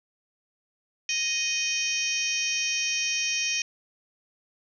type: harmonic tone with a mistuned harmonic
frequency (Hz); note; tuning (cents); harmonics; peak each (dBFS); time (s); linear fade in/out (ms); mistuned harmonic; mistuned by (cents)
622.3; D#5; 0; 3 / 4 / 5 / 6 / 7 / 8 / 9 / 10; -39 / -29 / -33 / -41 / -41 / -41 / -29 / -34; 1.09-3.62; 2; 10; +24
effects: none